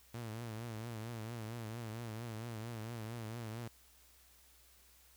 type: tone with vibrato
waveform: sawtooth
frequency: 113.7 Hz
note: A#2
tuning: 43 cents flat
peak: -38 dBFS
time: 0.14-3.68 s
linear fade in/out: 5 ms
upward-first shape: triangle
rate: 4.4 Hz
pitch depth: 110 cents each way
effects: added 62 Hz sine -68 dBFS peak until 5.16 s + white hiss -65 dBFS RMS until 5.16 s

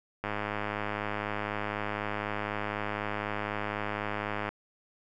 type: click train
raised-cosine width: 0.5 ms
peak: -17 dBFS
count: 443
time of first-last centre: 0.24-4.49 s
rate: 104 Hz
effects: none

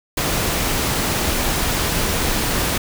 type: noise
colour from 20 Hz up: pink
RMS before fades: -20 dBFS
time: 0.17-2.78 s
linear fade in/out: 5 ms
effects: none

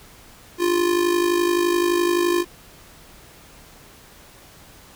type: tone with amplitude modulation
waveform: square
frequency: 349.2 Hz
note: F4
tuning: in tune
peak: -15 dBFS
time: 0.58-2.45 s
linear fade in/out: 50 ms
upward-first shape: sine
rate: 51.7 Hz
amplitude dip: 65%
effects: pink hiss -47 dBFS RMS until 4.95 s

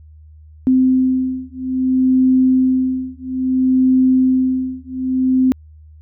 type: beating tone pair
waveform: sine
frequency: 258.2 / 258.8 Hz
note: C4 / C4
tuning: -23 / -19 cents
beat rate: 0.6 Hz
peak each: -15 dBFS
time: 0.67-5.52 s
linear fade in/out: 0 ms
effects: added 77 Hz sine -39 dBFS peak until 6.01 s

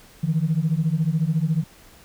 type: beating tone pair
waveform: sine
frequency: 152.5 / 166.5 Hz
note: D#3 / E3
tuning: -34 / +18 cents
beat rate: 14 Hz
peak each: -21 dBFS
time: 0.23-1.64 s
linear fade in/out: 10 ms
effects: tanh soft clip ceiling -12 dBFS + pink hiss -50 dBFS RMS until 2.04 s

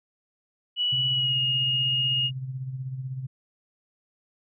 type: tone with pitch glide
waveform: sine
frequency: 2942 to 2857 Hz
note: F#7 to F7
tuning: -11 to +39 cents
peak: -22 dBFS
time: 0.76-2.31 s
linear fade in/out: 50 ms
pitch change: -50 cents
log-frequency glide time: 1.09-1.39 s
type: tone with tremolo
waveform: sine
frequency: 130.81 Hz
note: C3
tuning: in tune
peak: -28 dBFS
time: 0.92-3.27 s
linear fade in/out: 10 ms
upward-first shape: sine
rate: 16 Hz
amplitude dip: 55%
effects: none

